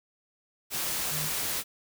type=tone in noise; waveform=sine; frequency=152 Hz; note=D#3; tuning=40 cents flat; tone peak=-36 dBFS; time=1.1-1.31 s; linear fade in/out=50 ms; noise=white; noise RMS=-31 dBFS; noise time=0.7-1.64 s; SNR=-8 dB; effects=none